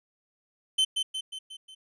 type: tone with echo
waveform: 45% pulse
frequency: 3074 Hz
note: G7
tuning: 35 cents flat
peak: -20 dBFS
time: 0.78-0.85 s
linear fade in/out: 10 ms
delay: 180 ms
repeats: 5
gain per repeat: -5 dB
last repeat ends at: 1.75 s
effects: resampled to 22050 Hz